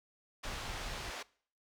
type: band-pass noise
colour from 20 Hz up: pink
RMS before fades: -44 dBFS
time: 0.43-1.23 s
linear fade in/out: 10 ms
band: 560 to 5900 Hz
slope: 12 dB/octave
type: noise with tremolo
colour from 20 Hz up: brown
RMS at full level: -43 dBFS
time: 0.45-1.1 s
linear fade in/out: 2 ms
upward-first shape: sine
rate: 4.8 Hz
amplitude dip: 35%
effects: noise-tail reverb RT60 0.5 s tail -22 dB re dry